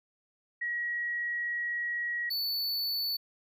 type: tone pair in turn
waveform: sine / square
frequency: 1908 / 4474 Hz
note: A#6 / C#8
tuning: +40 / +15 cents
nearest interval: octave + minor third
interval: 1475 cents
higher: second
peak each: -30 / -30 dBFS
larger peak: neither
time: 0.61-2.3 / 2.3-3.17 s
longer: first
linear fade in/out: 10 ms
effects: none